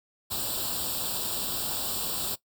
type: noise with comb filter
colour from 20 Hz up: white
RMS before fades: -31 dBFS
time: 0.3-2.36 s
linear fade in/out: 20 ms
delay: 0.24 ms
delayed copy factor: +0.9
effects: noise-tail reverb RT60 0.1 s tail -18 dB re dry